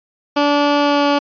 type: tone with pitch glide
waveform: 15% pulse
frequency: 289.5 to 286.8 Hz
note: D4 to D4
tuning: -25 to -41 cents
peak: -6 dBFS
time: 0.36-1.19 s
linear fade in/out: 10 ms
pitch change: -16 cents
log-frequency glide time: 0.79-1.07 s
effects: resampled to 11025 Hz